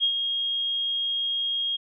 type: tone with ADSR envelope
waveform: sine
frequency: 3257 Hz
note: G#7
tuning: 34 cents flat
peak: -18 dBFS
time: 0-1.77 s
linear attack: 37 ms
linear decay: 78 ms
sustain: -6 dB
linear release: 16 ms
effects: none